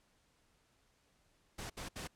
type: noise bursts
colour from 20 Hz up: pink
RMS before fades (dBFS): -44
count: 3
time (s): 1.58-2.076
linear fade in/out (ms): 10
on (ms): 120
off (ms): 68
effects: pink hiss -73 dBFS RMS until 2.15 s + low-pass 10000 Hz 12 dB/octave